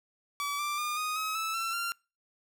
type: tone with pitch steps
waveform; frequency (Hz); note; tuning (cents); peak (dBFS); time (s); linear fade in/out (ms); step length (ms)
sawtooth; 1147 / 1177.9 / 1209.6 / 1242.2 / 1275.6 / 1310 / 1345.2 / 1381.5; D6 / D6 / D#6 / D#6 / D#6 / E6 / E6 / F6; -41 / +5 / -49 / -3 / +43 / -11 / +35 / -19; -27; 0.4-1.92; 0; 190
effects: noise-tail reverb RT60 0.3 s tail -25 dB re dry